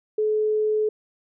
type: tone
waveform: sine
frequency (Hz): 428.8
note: A4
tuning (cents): -45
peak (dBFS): -19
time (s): 0.18-0.89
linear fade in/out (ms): 5
effects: none